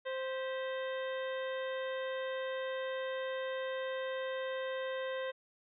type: harmonic tone with a mistuned harmonic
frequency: 523.3 Hz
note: C5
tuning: in tune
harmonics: 1 / 2 / 3 / 4 / 5 / 6 / 7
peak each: -36 / -46 / -46 / -47 / -54 / -52 / -53 dBFS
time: 0.05-5.32 s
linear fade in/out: 20 ms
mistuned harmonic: 4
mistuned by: -120 cents
effects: none